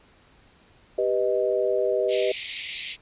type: chord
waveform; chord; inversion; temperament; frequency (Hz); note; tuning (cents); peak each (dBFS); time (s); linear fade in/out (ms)
sine; G augmented; none; equal; 392 / 493.9 / 622.3; G4 / B4 / D#5; 0 / 0 / 0; -25; 0.98-2.32; 5
type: high-pass noise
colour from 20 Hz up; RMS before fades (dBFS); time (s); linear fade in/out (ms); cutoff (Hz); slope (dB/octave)
pink; -30; 2.08-2.97; 50; 2000; 96
effects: pink hiss -57 dBFS RMS until 3.01 s + resampled to 8000 Hz

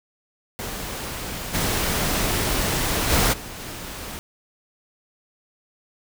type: noise with level steps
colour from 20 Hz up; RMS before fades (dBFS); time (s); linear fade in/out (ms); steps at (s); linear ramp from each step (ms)
pink; -31 / -23 / -19 / -36 / -34; 0.59-4.19; 0; 1.53 / 3.09 / 3.32 / 3.59; 20
effects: none

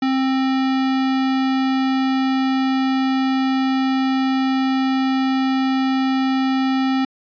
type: tone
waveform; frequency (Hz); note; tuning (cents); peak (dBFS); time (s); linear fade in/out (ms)
square; 264.3; C4; +18; -17; 0.02-7.05; 5
effects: resampled to 11025 Hz

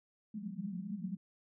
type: band-pass noise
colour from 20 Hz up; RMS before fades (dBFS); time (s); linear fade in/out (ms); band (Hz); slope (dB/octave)
white; -41; 0.34-1.17; 5; 180 to 210; 96
effects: none

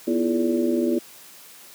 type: tone cluster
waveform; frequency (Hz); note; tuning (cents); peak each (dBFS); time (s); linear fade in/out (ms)
sine; 245.4 / 320.5 / 341.4 / 421.6 / 575; B3 / E4 / F4 / G#4 / D5; -11 / -49 / -39 / +26 / -37; -23 / -30 / -22 / -29 / -30; 0.07-0.99; 10
effects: white hiss -46 dBFS RMS until 1.74 s + high-pass 150 Hz 12 dB/octave

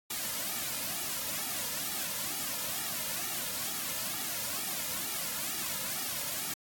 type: noise with flanger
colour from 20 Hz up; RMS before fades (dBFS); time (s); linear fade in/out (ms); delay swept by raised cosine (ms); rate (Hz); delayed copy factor
white; -35; 0.1-6.54; 5; 1.9 to 2.67; 2.2; -0.9
effects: AAC 64 kbps

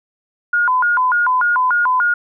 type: tone with vibrato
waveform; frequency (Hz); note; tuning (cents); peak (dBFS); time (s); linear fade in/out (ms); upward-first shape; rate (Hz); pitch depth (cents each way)
sine; 1203; D6; +41; -12; 0.53-2.14; 5; square; 3.4; 300
effects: none

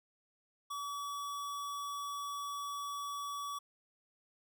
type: tone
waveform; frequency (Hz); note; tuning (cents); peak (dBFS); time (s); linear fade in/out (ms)
square; 1140; C#6; +48; -39; 0.7-3.59; 10
effects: none

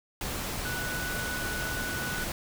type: tone in noise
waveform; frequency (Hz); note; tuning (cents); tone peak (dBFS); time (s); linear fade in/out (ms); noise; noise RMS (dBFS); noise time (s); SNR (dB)
sine; 1480; F#6; 0; -34; 0.65-2.24; 2; pink; -34; 0.21-2.32; -3
effects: none

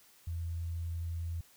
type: tone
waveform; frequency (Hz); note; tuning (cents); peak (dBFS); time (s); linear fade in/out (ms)
sine; 84; E2; +33; -34; 0.27-1.41; 5
effects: white hiss -62 dBFS RMS until 1.56 s

